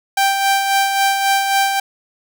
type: tone with tremolo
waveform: sawtooth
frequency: 785 Hz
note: G5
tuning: 2 cents sharp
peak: -8 dBFS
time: 0.17-1.8 s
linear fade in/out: 5 ms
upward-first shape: sine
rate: 3.7 Hz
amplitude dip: 45%
effects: none